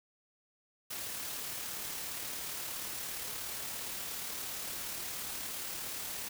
white noise with amplitude modulation, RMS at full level -39 dBFS, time 0.9-6.29 s, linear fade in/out 10 ms, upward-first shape sine, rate 37.1 Hz, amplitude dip 25%, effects none

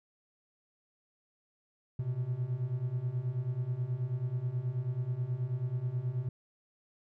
triangle beating tone pair, 119.4 / 128.7 Hz, A#2 / C3, +42 / -28 cents, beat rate 9.3 Hz, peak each -34 / -31 dBFS, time 1.99-6.29 s, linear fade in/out 5 ms, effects none

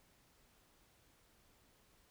silence, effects pink hiss -70 dBFS RMS until 2.1 s

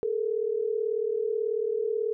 sine tone pair together, 422.7 / 461 Hz, G#4 / A#4, +31 / -19 cents, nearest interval major second, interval 150 cents, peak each -28 dBFS, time 0.03-2.13 s, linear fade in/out 0 ms, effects none

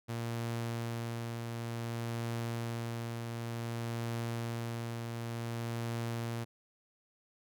sawtooth tone with tremolo, 116.54 Hz, A#2, in tune, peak -30 dBFS, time 0.08-6.45 s, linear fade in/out 20 ms, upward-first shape triangle, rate 0.55 Hz, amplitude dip 35%, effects none

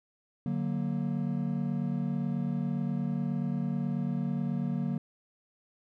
triangle chord, D augmented, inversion none, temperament equal with one note detuned, 146.83 / 185 / 234.3 Hz, D3 / F#3 / A#3, 0 / 0 / +9 cents, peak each -31 dBFS, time 0.46-4.98 s, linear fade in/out 2 ms, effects none

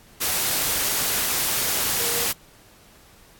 sine tone in noise, 471 Hz, A#4, 18 cents sharp, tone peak -33 dBFS, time 1.99-2.27 s, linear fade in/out 20 ms, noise white, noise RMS -23 dBFS, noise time 0.2-2.33 s, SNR -13 dB, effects pink hiss -52 dBFS RMS until 3.39 s + AAC 64 kbps

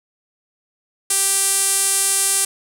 sawtooth tone with band-pass filter, 392 Hz, G4, in tune, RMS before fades -18 dBFS, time 1.1-2.45 s, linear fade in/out 5 ms, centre 9300 Hz, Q 3.3, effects none

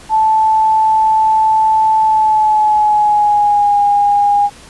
sine tone with pitch glide, 875 to 816.4 Hz, A5 to G#5, -10 to -30 cents, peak -8 dBFS, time 0.09-4.5 s, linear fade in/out 50 ms, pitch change -120 cents, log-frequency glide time 1.99-3.79 s, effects pink hiss -38 dBFS RMS until 4.69 s + resampled to 24000 Hz

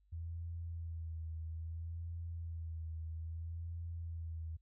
sine tone with vibrato, 82.41 Hz, E2, in tune, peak -40 dBFS, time 0.12-4.57 s, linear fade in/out 10 ms, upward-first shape sine, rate 0.61 Hz, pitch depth 40 cents each way, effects added 50 Hz sine -68 dBFS peak until 4.61 s

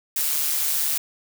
blue noise with amplitude modulation, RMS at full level -21 dBFS, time 0.16-0.98 s, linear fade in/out 5 ms, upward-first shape sine, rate 148 Hz, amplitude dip 50%, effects none

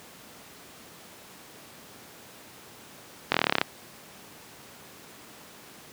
slowing click train, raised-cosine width 0.3 ms, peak -4 dBFS, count 12, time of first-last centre 3.32-3.615 s, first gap 23 ms, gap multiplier 1.03, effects pink hiss -48 dBFS RMS until 5.92 s + high-pass 150 Hz 12 dB/octave

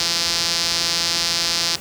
sawtooth tone with band-pass filter, 169.6 Hz, E3, 50 cents sharp, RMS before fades -21 dBFS, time 0-1.76 s, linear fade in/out 0 ms, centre 4900 Hz, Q 3.3, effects pink hiss -36 dBFS RMS until 1.8 s + high-pass 60 Hz 12 dB/octave

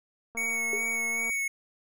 click train, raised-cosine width 1 ms, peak -31 dBFS, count 219, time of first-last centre 0.35-1.298 s, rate 230 Hz
square tone with vibrato, 2219 Hz, C#7, 1 cent sharp, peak -28 dBFS, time 0.37-1.48 s, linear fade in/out 5 ms, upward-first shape sine, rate 2.5 Hz, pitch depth 22 cents each way
sine tone with exponential decay, 415.3 Hz, G#4, in tune, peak -27 dBFS, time 0.73-0.89 s, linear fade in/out 1 ms, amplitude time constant 33 ms
effects none

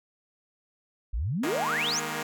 sine exponential sweep, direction up, 46.25 to 7080 Hz, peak -26 dBFS, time 1.13-2 s, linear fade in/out 10 ms
5% pulse chord, D# suspended fourth, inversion none, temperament equal with one note detuned, 155.56 / 207.7 / 236.6 Hz, D#3 / G#3 / A#3, 0 / 0 / +26 cents, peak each -23 / -27 / -22 dBFS, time 1.43-2.23 s, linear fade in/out 5 ms
effects none

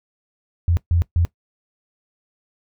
sine tone bursts at uneven times, 85.3 Hz, F2, 40 cents flat, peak -14 dBFS, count 3, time 0.68-0.77 / 0.91-1.02 / 1.16-1.25 s, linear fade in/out 0 ms, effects noise-tail reverb RT60 0.1 s tail -19 dB re dry

